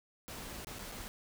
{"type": "noise with dropouts", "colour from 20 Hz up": "pink", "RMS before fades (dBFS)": -45, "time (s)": [0.28, 1.08], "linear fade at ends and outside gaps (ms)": 0, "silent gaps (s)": [[0.647, 0.67], [0.787, 0.792], [0.916, 0.921]], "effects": []}